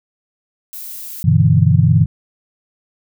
violet noise, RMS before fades -30 dBFS, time 0.73-1.23 s, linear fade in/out 0 ms
sine chord, E minor seventh, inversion first, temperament equal, 98 / 123.47 / 146.83 / 164.81 Hz, G2 / B2 / D3 / E3, 0 / 0 / 0 / 0 cents, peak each -14 dBFS, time 1.24-2.06 s, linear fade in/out 10 ms
effects none

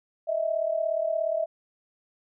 sine tone pair together, 622.3 / 659.3 Hz, D#5 / E5, 0 / 0 cents, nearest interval minor second, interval 100 cents, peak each -28 / -26 dBFS, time 0.27-1.46 s, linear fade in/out 20 ms, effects none

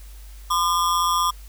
square ring-modulated tone, 1114 Hz, C#6, 8 cents sharp, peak -16 dBFS, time 0.5-1.31 s, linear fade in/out 10 ms, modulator 88.1 Hz, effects added 50 Hz sine -38 dBFS peak until 1.48 s + white hiss -51 dBFS RMS until 1.48 s

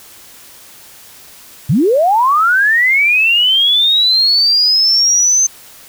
sine linear sweep, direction up, 109 to 6272 Hz, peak -8 dBFS, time 1.69-5.47 s, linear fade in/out 10 ms, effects white hiss -39 dBFS RMS until 5.88 s

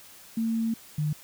sine tone pair in turn, 226.2 / 150.97 Hz, A3 / D3, +48 / +48 cents, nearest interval perfect fifth, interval 700 cents, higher first, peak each -24 / -24 dBFS, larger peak neither, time 0.37-0.74 / 0.98-1.13 s, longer first, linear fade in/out 5 ms, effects white hiss -50 dBFS RMS until 1.23 s

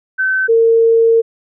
sine tone pair in turn, 1532 / 456.3 Hz, G6 / A#4, -40 / -37 cents, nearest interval octave + major sixth, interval 2097 cents, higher first, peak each -12 / -7 dBFS, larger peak second, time 0.18-0.48 / 0.48-1.22 s, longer second, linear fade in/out 20 ms, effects none

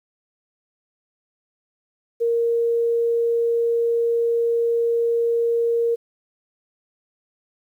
sine tone, 466.2 Hz, A#4, in tune, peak -17 dBFS, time 2.2-5.96 s, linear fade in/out 20 ms, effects 9-bit

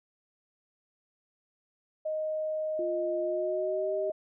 sine tone, 622.3 Hz, D#5, in tune, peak -29 dBFS, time 2.05-4.12 s, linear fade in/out 10 ms
sine tone with pitch glide, 349.5 to 390 Hz, F4 to G4, +1 to -9 cents, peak -32 dBFS, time 2.79-4.1 s, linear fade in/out 2 ms, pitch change +190 cents, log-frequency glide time 3.2-3.95 s
effects none

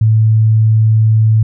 sine tone, 110 Hz, A2, in tune, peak -6 dBFS, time 0.01-1.43 s, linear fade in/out 5 ms, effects none

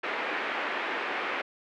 white band-pass noise, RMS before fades -32 dBFS, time 0.03-1.42 s, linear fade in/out 10 ms, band 280 to 2400 Hz, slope 24 dB/octave, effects none

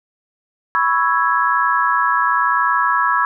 sine chord, C# minor seventh, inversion third, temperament equal, 987.8 / 1108.7 / 1318.5 / 1661.2 Hz, B5 / C#6 / E6 / G#6, 0 / 0 / 0 / 0 cents, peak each -19 dBFS, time 0.75-3.25 s, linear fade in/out 0 ms, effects none

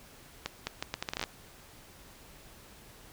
accelerating click train, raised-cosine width 0.2 ms, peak -15 dBFS, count 12, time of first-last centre 0.46-1.238 s, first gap 210 ms, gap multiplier 0.74, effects pink hiss -54 dBFS RMS until 3.12 s

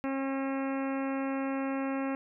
harmonic tone, 270.4 Hz, C#4, 43 cents flat, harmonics 1 / 2 / 3 / 4 / 5 / 6 / 7 / 8 / 9 / 10, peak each -31 / -37 / -41 / -43 / -45 / -47 / -48 / -49 / -50 / -51 dBFS, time 0.04-2.15 s, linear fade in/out 0 ms, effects none

